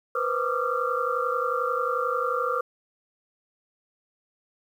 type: tone cluster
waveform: sine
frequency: 482.6 / 514 / 1169 / 1220 / 1373 Hz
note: B4 / C5 / D6 / D#6 / F6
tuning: -40 / -31 / -8 / -34 / -30 cents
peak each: -30 dBFS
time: 0.15-2.61 s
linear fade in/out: 5 ms
effects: 9-bit